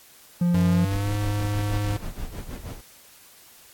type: tone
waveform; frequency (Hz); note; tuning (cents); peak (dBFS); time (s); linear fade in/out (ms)
triangle; 174.61; F3; 0; -16; 0.41-0.85; 5
type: tone with pitch glide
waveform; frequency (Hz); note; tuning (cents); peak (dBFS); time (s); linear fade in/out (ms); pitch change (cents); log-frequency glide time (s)
square; 93.7 to 103.37; F#2 to G#2; +22 to -8; -24; 0.54-1.97; 5; +170; 0.69-1.13
type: noise with tremolo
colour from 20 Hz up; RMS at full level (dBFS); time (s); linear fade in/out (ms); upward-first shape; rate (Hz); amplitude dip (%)
brown; -30; 0.91-2.81; 10; sine; 6.3; 75
effects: white hiss -51 dBFS RMS until 3.73 s + AAC 64 kbps